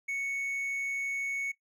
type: tone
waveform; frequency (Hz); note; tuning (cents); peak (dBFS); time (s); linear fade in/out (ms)
triangle; 2217; C#7; 0; -29; 0.08-1.52; 10
effects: noise-tail reverb RT60 0.1 s tail -18 dB re dry